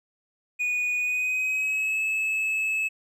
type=tone with pitch glide; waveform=triangle; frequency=2466 to 2596 Hz; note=D#7 to E7; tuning=-16 to -27 cents; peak=-22 dBFS; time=0.59-2.89 s; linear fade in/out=20 ms; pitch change=+89 cents; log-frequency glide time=0.97-2.02 s; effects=none